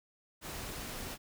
pink noise, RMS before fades -42 dBFS, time 0.41-1.18 s, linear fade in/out 50 ms, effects none

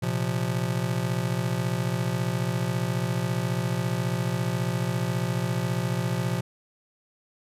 square chord, Bb suspended second, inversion none, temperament just, 116.54 / 131.11 / 174.81 Hz, Bb2 / C3 / F3, 0 / +4 / +2 cents, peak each -30 dBFS, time 0.02-6.41 s, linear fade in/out 10 ms, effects resampled to 32000 Hz

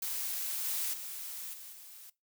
blue noise with level steps, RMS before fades -36 / -34 / -42 / -48 / -51 dBFS, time 0.02-2.1 s, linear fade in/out 5 ms, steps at 0.64 / 0.93 / 1.53 / 1.72 s, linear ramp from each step 10 ms, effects noise-tail reverb RT60 0.2 s tail -19 dB re dry

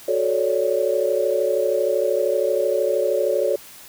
sine chord, D major seventh, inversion first, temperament equal with one note detuned, 370 / 436.5 / 554.4 / 587.3 Hz, F#4 / A4 / C#5 / D5, 0 / -14 / 0 / 0 cents, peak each -25 / -23 / -21 / -25 dBFS, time 0.08-3.56 s, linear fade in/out 5 ms, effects white hiss -43 dBFS RMS until 3.88 s

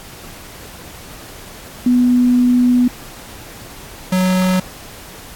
sine / square tone pair in turn, 246.9 / 184.97 Hz, B3 / F#3, 0 / 0 cents, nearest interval perfect fourth, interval 500 cents, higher first, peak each -9 / -13 dBFS, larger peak first, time 1.86-2.88 / 4.12-4.6 s, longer first, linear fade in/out 5 ms, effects pink hiss -36 dBFS RMS until 5.35 s + AAC 64 kbps

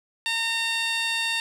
15% pulse tone with band-pass filter, 914 Hz, A#5, 34 cents flat, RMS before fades -26 dBFS, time 0.26-1.4 s, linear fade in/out 0 ms, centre 3900 Hz, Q 0.95, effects none

